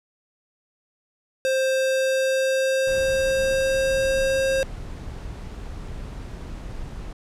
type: tone with pitch glide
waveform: square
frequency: 527 to 534.4 Hz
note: C5 to C5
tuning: +12 to +36 cents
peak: -20 dBFS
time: 1.45-4.63 s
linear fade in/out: 0 ms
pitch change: +24 cents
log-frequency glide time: 1.75-4.25 s
type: noise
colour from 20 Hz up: brown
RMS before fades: -34 dBFS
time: 2.87-7.13 s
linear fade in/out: 5 ms
effects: low-pass 10000 Hz 12 dB/octave